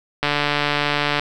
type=click train; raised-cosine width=0.3 ms; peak=-3 dBFS; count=142; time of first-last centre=0.23-1.196 s; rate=146 Hz; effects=none